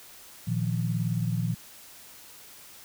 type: chord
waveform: sine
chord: Bb suspended fourth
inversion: none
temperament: equal with one note detuned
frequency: 116.54 / 156.19 / 174.61 Hz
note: Bb2 / Eb3 / F3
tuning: 0 / +7 / 0 cents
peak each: -28 / -31 / -30 dBFS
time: 0.47-1.55 s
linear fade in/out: 10 ms
effects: white hiss -49 dBFS RMS until 2.84 s